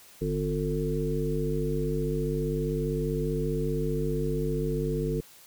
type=harmonic tone with a mistuned harmonic; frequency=50.2 Hz; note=G1; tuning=42 cents sharp; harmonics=1 / 3 / 5 / 7 / 9; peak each=-33 / -30 / -35 / -34 / -31 dBFS; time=0.21-5.21 s; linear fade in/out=10 ms; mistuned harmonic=9; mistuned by=-20 cents; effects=white hiss -53 dBFS RMS until 5.46 s